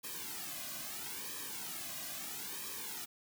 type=noise with flanger; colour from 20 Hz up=white; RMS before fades=-43 dBFS; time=0.03-3.06 s; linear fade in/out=20 ms; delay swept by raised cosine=1.4 to 2.26 ms; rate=0.76 Hz; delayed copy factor=-1; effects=none